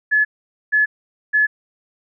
sine tone bursts, 1712 Hz, A6, 48 cents flat, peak -12 dBFS, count 3, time 0.11-1.47 s, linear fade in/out 20 ms, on 140 ms, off 470 ms, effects none

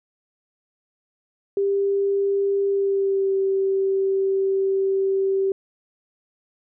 sine tone with pitch glide, 397 to 387.5 Hz, G4 to G4, +22 to -20 cents, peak -18 dBFS, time 1.57-5.52 s, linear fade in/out 2 ms, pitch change -42 cents, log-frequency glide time 2.68-3.35 s, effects none

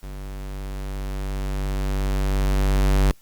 square tone with level ramp, 48.56 Hz, G1, 16 cents flat, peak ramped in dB -33 to -15 dBFS, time 0.03-3.11 s, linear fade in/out 0 ms, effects white hiss -58 dBFS RMS until 3.21 s + Opus 48 kbps

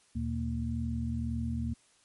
sine tone cluster, 77.9 / 119.9 / 231.1 Hz, D#2 / A#2 / A#3, +3 / +49 / -15 cents, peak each -34 / -36 / -34 dBFS, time 0.15-1.74 s, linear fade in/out 10 ms, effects white hiss -65 dBFS RMS until 2.04 s + MP3 48 kbps

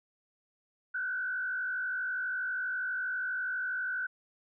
sine tone with frequency modulation, 1502 Hz, F#6, 26 cents sharp, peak -31 dBFS, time 0.94-4.07 s, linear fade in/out 10 ms, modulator 52.3 Hz, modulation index 0.94, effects none

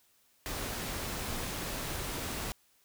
pink noise, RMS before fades -37 dBFS, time 0.46-2.52 s, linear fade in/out 0 ms, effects white hiss -68 dBFS RMS until 2.84 s

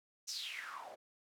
white noise with band-pass filter sweep, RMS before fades -45 dBFS, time 0.27-0.96 s, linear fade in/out 20 ms, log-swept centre 6100 to 540 Hz, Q 6.9, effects none

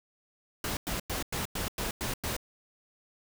pink noise bursts, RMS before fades -33 dBFS, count 8, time 0.64-2.366 s, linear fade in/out 2 ms, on 130 ms, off 98 ms, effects none

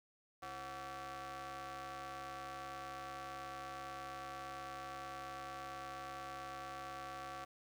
sawtooth ring-modulated tone, 201.7 Hz, G3, 50 cents sharp, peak -38 dBFS, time 0.42-7.45 s, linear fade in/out 10 ms, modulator 942 Hz, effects low-pass 8000 Hz 12 dB/octave + 11-bit

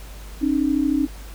sine tone pair together, 272.1 / 305.4 Hz, C#4 / D#4, -32 / -32 cents, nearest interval major second, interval 200 cents, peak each -20 dBFS, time 0.41-1.07 s, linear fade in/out 20 ms, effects added 50 Hz sine -35 dBFS peak until 1.34 s + pink hiss -44 dBFS RMS until 1.34 s

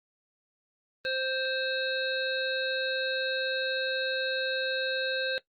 harmonic tone with a mistuned harmonic, 524 Hz, C5, 2 cents sharp, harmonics 1 / 3 / 5 / 7 / 8, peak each -32 / -32 / -39 / -37 / -37 dBFS, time 1.05-5.38 s, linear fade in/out 0 ms, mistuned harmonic 7, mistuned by +65 cents, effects noise-tail reverb RT60 0.1 s tail -17 dB re dry + Opus 24 kbps

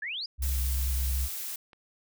sine exponential sweep, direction up, 1655 to 5100 Hz, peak -32 dBFS, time 0.02-0.26 s, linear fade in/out 5 ms
sine tone, 65.41 Hz, C2, in tune, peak -26 dBFS, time 0.38-1.29 s, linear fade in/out 50 ms
blue noise, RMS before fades -36 dBFS, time 0.42-1.56 s, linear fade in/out 5 ms
click, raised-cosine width 0.3 ms, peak -36 dBFS, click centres 1.732 s
effects none

